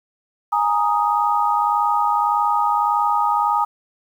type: chord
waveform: sine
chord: Ab suspended second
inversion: none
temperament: equal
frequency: 830.6 / 932.3 / 1244.5 Hz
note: Ab5 / Bb5 / Eb6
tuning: 0 / 0 / 0 cents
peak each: -20 dBFS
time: 0.52-3.65 s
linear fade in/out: 10 ms
effects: 8-bit